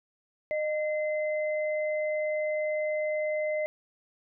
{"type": "tone pair together", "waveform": "sine", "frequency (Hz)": [612, 2059], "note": ["D#5", "C7"], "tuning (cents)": [-29, -28], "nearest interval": "octave + major sixth", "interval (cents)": 2101, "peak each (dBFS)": [-27, -36], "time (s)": [0.51, 3.66], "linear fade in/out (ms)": 0, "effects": []}